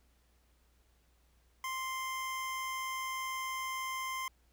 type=tone; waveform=25% pulse; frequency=1046.5 Hz; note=C6; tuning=in tune; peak=-32 dBFS; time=1.64-4.28 s; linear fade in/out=2 ms; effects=added 60 Hz sine -67 dBFS peak until 4.52 s + pink hiss -73 dBFS RMS until 4.52 s